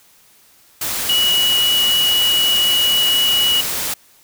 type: tone in noise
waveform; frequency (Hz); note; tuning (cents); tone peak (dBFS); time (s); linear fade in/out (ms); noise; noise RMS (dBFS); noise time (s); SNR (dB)
sine; 2924; F#7; -21; -13; 1.09-3.61; 5; white; -22; 0.81-3.94; +6
effects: white hiss -51 dBFS RMS until 4.23 s